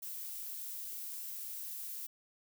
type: noise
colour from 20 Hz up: violet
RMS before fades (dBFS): -43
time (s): 0.02-2.07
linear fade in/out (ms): 10
effects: none